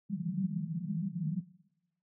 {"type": "band-pass noise", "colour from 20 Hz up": "white", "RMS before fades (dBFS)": -35, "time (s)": [0.09, 1.41], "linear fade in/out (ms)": 10, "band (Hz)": [150, 200], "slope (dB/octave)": 96, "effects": ["noise-tail reverb RT60 0.9 s tail -19 dB re dry"]}